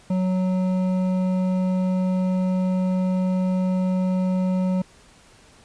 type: tone with hard clipping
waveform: triangle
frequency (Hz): 185.1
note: F#3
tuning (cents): +1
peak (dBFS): -21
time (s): 0.1-4.82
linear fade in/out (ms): 5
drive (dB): 13
effects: pink hiss -52 dBFS RMS until 5.64 s + resampled to 22050 Hz